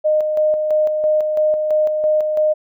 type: tone with tremolo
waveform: sine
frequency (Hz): 614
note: D#5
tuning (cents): -23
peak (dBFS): -12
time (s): 0.04-2.54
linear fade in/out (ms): 20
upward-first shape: square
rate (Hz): 3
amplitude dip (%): 40
effects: none